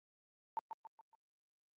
sine tone with echo, 898 Hz, A5, 35 cents sharp, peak -34 dBFS, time 0.57-0.59 s, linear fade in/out 0 ms, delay 140 ms, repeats 4, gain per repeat -7 dB, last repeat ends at 1.15 s, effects high-pass 300 Hz 12 dB/octave + Opus 48 kbps

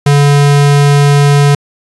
square tone, 143.3 Hz, D3, 42 cents flat, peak -5 dBFS, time 0.06-1.55 s, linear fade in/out 5 ms, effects resampled to 24000 Hz + 7-bit

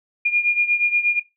sine beating tone pair, 2419 / 2427.4 Hz, D#7 / D#7, -49 / -43 cents, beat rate 8.4 Hz, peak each -17 / -22 dBFS, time 0.25-1.2 s, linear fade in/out 10 ms, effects noise-tail reverb RT60 0.2 s tail -17 dB re dry

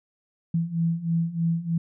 sine beating tone pair, 164.81 / 168.01 Hz, E3 / E3, 0 / +33 cents, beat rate 3.2 Hz, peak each -27 / -24 dBFS, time 0.54-1.78 s, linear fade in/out 5 ms, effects none

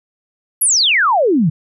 sine exponential sweep, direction down, 11910 to 142.2 Hz, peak -10 dBFS, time 0.61-1.5 s, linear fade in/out 10 ms, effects none

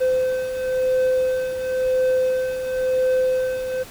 triangle beating tone pair, 513 / 513.96 Hz, C5 / C5, -34 / -31 cents, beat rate 0.96 Hz, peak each -24 / -17 dBFS, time 0-3.84 s, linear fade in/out 20 ms, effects pink hiss -41 dBFS RMS until 3.9 s

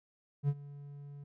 triangle tone with ADSR envelope, 142.9 Hz, D3, 47 cents flat, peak -23 dBFS, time 0.43-1.24 s, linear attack 55 ms, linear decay 52 ms, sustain -20 dB, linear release 6 ms, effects none

